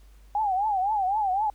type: tone with vibrato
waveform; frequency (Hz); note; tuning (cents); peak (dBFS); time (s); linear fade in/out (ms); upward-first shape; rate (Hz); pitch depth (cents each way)
sine; 802; G5; +39; -22; 0.35-1.5; 2; triangle; 3.9; 180
effects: added 50 Hz sine -49 dBFS peak until 1.54 s + pink hiss -63 dBFS RMS until 1.54 s